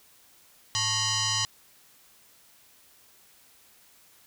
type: tone with frequency modulation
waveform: sine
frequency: 883 Hz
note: A5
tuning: 6 cents sharp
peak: -24 dBFS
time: 0.75-1.45 s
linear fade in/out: 0 ms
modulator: 990 Hz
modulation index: 6.1
effects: white hiss -58 dBFS RMS until 4.26 s